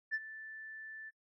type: tone with ADSR envelope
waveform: sine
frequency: 1760 Hz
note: A6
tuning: in tune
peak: -29 dBFS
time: 0.11-1.11 s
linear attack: 33 ms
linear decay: 42 ms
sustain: -16 dB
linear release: 28 ms
effects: noise-tail reverb RT60 0.1 s tail -24 dB re dry + tanh soft clip ceiling -29 dBFS